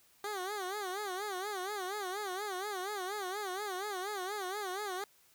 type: tone with vibrato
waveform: 15% pulse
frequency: 391.7 Hz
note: G4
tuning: 1 cent flat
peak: -30 dBFS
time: 0.24-5.04 s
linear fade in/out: 2 ms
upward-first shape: sine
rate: 4.2 Hz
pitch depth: 140 cents each way
effects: white hiss -66 dBFS RMS until 5.34 s